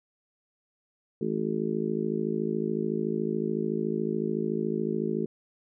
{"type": "harmonic tone", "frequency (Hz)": 53.8, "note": "A1", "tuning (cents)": -38, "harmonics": [3, 4, 5, 6, 7, 8], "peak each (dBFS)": [-35, -31, -40, -35, -31, -34], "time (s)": [1.21, 5.26], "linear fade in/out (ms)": 5, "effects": []}